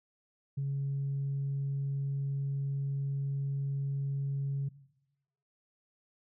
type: tone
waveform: sine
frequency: 138.59 Hz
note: C#3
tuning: in tune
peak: -29 dBFS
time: 0.57-4.69 s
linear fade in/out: 10 ms
effects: noise-tail reverb RT60 0.9 s tail -19 dB re dry + tanh soft clip ceiling -27 dBFS